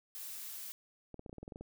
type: noise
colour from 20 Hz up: blue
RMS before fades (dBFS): -45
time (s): 0.15-0.72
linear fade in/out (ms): 0
type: clicks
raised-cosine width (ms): 2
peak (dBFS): -33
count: 11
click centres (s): 1.143 / 1.194 / 1.262 / 1.295 / 1.329 / 1.383 / 1.43 / 1.479 / 1.522 / 1.559 / 1.61
effects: none